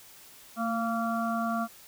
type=harmonic tone with a mistuned harmonic; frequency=230.2 Hz; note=A#3; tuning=22 cents flat; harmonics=1 / 3 / 5 / 6; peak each=-30 / -32 / -34 / -36 dBFS; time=0.56-1.68 s; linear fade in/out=50 ms; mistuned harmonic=1; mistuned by=-30 cents; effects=white hiss -52 dBFS RMS until 1.87 s